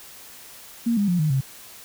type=tone with pitch steps; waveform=sine; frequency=233.1 / 202.9 / 176.66 / 153.79 / 133.88 Hz; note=A#3 / G#3 / F3 / D#3 / C3; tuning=0 / -40 / +20 / -20 / +40 cents; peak=-18 dBFS; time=0.86-1.41 s; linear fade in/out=10 ms; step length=110 ms; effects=white hiss -44 dBFS RMS until 1.84 s